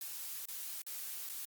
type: noise with dropouts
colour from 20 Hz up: blue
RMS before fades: -43 dBFS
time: 0.01-1.45 s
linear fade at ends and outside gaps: 2 ms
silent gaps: 0.456-0.484 / 0.82-0.865 / 1.291-1.296 s
effects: Opus 48 kbps